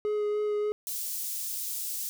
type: tone with vibrato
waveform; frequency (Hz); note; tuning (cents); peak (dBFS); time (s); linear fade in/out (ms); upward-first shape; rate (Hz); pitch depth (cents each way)
triangle; 419.1; G#4; +16; -24; 0.05-0.72; 0; sine; 3.4; 11
type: high-pass noise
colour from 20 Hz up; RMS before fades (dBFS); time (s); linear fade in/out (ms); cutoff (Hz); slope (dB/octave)
white; -34; 0.87-2.09; 0; 6200; 12
effects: none